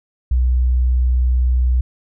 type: tone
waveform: sine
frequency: 62.3 Hz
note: B1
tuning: 16 cents sharp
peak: -12 dBFS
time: 0.31-1.81 s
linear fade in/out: 5 ms
effects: none